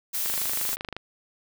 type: noise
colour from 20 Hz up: blue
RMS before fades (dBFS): -28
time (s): 0.13-0.76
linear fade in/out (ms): 20
type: click train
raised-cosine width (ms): 0.3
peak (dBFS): -17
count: 19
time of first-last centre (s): 0.26-0.966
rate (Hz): 25.5
effects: none